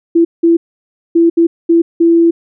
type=tone bursts at uneven times; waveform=sine; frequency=335.2 Hz; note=E4; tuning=29 cents sharp; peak=-5 dBFS; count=6; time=0.15-0.25 / 0.43-0.57 / 1.15-1.3 / 1.37-1.47 / 1.69-1.82 / 2-2.31 s; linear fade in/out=10 ms; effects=none